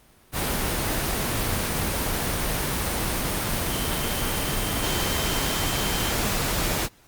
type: tone in noise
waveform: sine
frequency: 3116 Hz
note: G7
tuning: 11 cents flat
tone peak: -34 dBFS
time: 3.66-6.14 s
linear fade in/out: 50 ms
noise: pink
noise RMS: -25 dBFS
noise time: 0.32-6.89 s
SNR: -12 dB
effects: pink hiss -56 dBFS RMS until 7.07 s + Opus 32 kbps